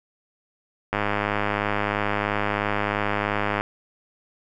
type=click train; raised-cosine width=0.5 ms; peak=-8 dBFS; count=277; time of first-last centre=0.93-3.61 s; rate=103 Hz; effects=none